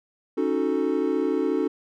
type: chord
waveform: triangle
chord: D# half-diminished seventh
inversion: third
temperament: equal with one note detuned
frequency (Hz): 277.2 / 311.1 / 367.7 / 440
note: C#4 / D#4 / F#4 / A4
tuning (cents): 0 / 0 / -11 / 0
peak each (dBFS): -25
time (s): 0.37-1.68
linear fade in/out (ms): 10
effects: none